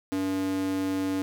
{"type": "tone with high-pass filter", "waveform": "square", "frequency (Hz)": 95.3, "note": "G2", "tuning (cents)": -48, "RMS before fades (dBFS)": -28, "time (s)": [0.12, 1.22], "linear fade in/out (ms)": 0, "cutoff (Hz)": 250, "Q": 4.4, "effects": []}